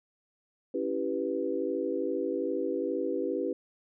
sine chord, C# half-diminished seventh, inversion none, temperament equal, 277.2 / 329.6 / 392 / 493.9 Hz, C#4 / E4 / G4 / B4, 0 / 0 / 0 / 0 cents, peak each -35 / -34 / -33 / -33 dBFS, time 0.74-3.53 s, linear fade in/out 5 ms, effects none

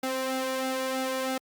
sawtooth tone with flanger, 261.6 Hz, C4, in tune, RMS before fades -30 dBFS, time 0.03-1.38 s, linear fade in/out 5 ms, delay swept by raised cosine 1.4 to 2.11 ms, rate 3.1 Hz, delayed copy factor +0.65, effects Opus 48 kbps

